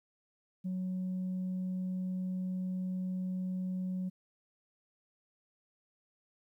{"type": "tone", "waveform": "sine", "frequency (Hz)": 184.7, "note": "F#3", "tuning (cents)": -3, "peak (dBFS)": -31, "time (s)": [0.64, 4.1], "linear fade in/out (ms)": 20, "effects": ["tanh soft clip ceiling -31 dBFS", "12-bit"]}